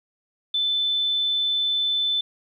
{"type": "tone", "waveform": "sine", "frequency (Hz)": 3520, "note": "A7", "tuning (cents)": 0, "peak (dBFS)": -20, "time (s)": [0.54, 2.21], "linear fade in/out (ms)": 5, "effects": ["10-bit"]}